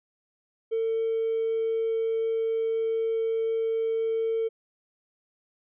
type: tone with hard clipping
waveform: triangle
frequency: 450.4 Hz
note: A4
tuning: 40 cents sharp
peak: -24 dBFS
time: 0.71-4.49 s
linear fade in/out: 20 ms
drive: 3 dB
effects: resampled to 8000 Hz